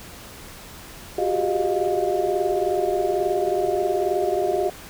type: tone cluster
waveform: sine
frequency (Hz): 360.7 / 384.2 / 402.9 / 620 / 705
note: F#4 / G4 / G4 / D#5 / F5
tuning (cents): -44 / -35 / +48 / -6 / +16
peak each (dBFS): -26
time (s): 1.18-4.7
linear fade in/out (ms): 5
effects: pink hiss -41 dBFS RMS until 4.89 s